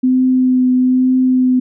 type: tone with vibrato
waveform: sine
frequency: 255.2 Hz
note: C4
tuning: 43 cents flat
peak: -9 dBFS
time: 0.03-1.6 s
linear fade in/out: 10 ms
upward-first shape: triangle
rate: 1.1 Hz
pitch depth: 16 cents each way
effects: none